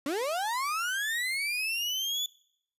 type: linear sweep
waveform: 35% pulse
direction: up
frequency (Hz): 261.6 to 3486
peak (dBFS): -27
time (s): 0.06-2.26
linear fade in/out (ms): 2
effects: noise-tail reverb RT60 0.7 s tail -23 dB re dry + resampled to 32000 Hz